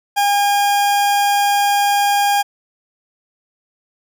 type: tone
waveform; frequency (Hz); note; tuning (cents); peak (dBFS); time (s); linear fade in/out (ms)
40% pulse; 811; G#5; -41; -12; 0.16-2.43; 20
effects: none